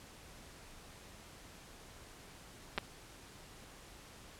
clicks, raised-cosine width 0.3 ms, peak -18 dBFS, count 2, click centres 2.778 / 2.783 s, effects pink hiss -55 dBFS RMS until 4.39 s + low-pass 11000 Hz 12 dB/octave

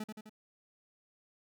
40% pulse tone with echo, 215.1 Hz, A3, 39 cents flat, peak -36 dBFS, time 0-0.04 s, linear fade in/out 5 ms, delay 85 ms, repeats 3, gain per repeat -4 dB, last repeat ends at 0.295 s, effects none

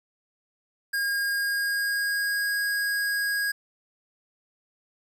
square tone with pitch glide, 1623 to 1642.8 Hz, G#6 to G#6, -40 to -19 cents, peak -25 dBFS, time 0.93-3.52 s, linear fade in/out 10 ms, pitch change +21 cents, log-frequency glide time 1.33-2.54 s, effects 10-bit

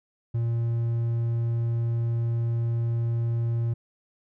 triangle tone, 116.54 Hz, A#2, in tune, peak -21 dBFS, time 0.34-3.74 s, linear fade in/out 10 ms, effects none

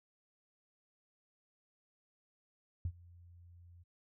sine tone with ADSR envelope, 86.9 Hz, F2, 8 cents flat, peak -31 dBFS, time 2.85-3.84 s, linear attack 3 ms, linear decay 61 ms, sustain -24 dB, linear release 21 ms, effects none

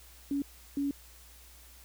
sine tone bursts at uneven times, 281.6 Hz, C#4, 27 cents sharp, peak -28 dBFS, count 2, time 0.31-0.42 / 0.77-0.91 s, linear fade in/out 2 ms, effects added 60 Hz sine -55 dBFS peak until 1.84 s + white hiss -56 dBFS RMS until 1.84 s

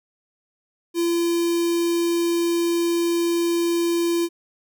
square tone with notch filter, 340.4 Hz, F4, 44 cents flat, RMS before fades -21 dBFS, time 0.94-4.29 s, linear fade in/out 50 ms, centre 1400 Hz, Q 0.69, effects none

